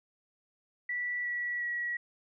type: tone with pitch steps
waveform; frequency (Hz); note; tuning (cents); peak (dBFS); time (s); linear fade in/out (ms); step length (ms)
sine; 1958 / 1940 / 1922.1; B6 / B6 / B6; -15 / -31 / -47; -31; 0.89-1.97; 5; 360
effects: none